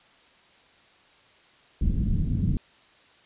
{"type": "low-pass noise", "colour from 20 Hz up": "pink", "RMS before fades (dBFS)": -24, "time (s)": [1.81, 2.57], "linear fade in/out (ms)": 2, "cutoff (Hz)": 220, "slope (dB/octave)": 24, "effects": ["white hiss -57 dBFS RMS until 3.25 s", "resampled to 8000 Hz"]}